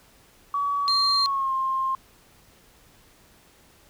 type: tone with pitch glide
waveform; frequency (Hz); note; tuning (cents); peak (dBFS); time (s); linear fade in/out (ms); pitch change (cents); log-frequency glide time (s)
sine; 1136 to 1059.9; C#6 to C6; +42 to +22; -22; 0.54-1.95; 2; -120; 1.15-1.53
type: tone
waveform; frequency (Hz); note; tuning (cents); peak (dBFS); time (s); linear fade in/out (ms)
sine; 4186; C8; 0; -19; 0.88-1.26; 0
effects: tanh soft clip ceiling -13 dBFS + pink hiss -56 dBFS RMS until 3.89 s